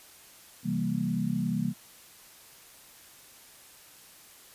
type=chord; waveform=sine; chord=C dominant seventh; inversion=none; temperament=equal; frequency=130.81 / 164.81 / 196 / 233.1 Hz; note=C3 / E3 / G3 / Bb3; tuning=0 / 0 / 0 / 0 cents; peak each=-35 / -32 / -31 / -31 dBFS; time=0.63-1.74 s; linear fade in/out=50 ms; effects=white hiss -53 dBFS RMS until 4.54 s + resampled to 32000 Hz